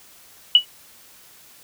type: tone with exponential decay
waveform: sine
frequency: 2944 Hz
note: F#7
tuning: 9 cents flat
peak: -4 dBFS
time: 0.55-0.65 s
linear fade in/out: 2 ms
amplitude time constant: 20 ms
effects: white hiss -49 dBFS RMS until 1.63 s